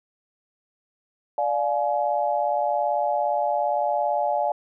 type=chord; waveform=sine; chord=D diminished; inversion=none; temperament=just; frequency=587.3 / 704.8 / 845.8 Hz; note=D5 / F5 / Ab5; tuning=0 / +16 / +31 cents; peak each=-25 dBFS; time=1.38-4.52 s; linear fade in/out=2 ms; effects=none